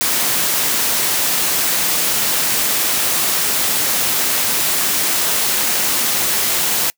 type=high-pass noise; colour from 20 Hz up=white; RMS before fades=-17 dBFS; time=0.01-6.9 s; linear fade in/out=0 ms; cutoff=120 Hz; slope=12 dB/octave; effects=noise-tail reverb RT60 0.1 s tail -26 dB re dry